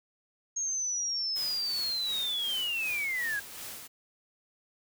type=linear sweep; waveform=sine; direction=down; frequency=6550 to 1605 Hz; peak=-29 dBFS; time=0.56-3.4 s; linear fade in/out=10 ms
type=noise with tremolo; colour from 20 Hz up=white; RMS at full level=-41 dBFS; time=1.35-3.88 s; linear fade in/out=20 ms; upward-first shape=sine; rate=2.7 Hz; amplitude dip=45%
effects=none